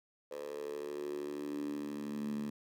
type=tone with high-pass filter sweep; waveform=10% pulse; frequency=72.9 Hz; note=D2; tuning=12 cents flat; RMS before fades=-40 dBFS; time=0.31-2.5 s; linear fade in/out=5 ms; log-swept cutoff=510 to 200 Hz; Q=6.6; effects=none